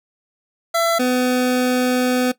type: tone pair in turn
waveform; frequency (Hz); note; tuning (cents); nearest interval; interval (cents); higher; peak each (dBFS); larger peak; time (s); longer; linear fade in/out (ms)
25% pulse; 671 / 251.3; E5 / B3; +31 / +30; octave + perfect fourth; 1701; first; -12; neither; 0.74-0.99 / 0.99-2.32; second; 10
effects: noise-tail reverb RT60 0.1 s tail -17 dB re dry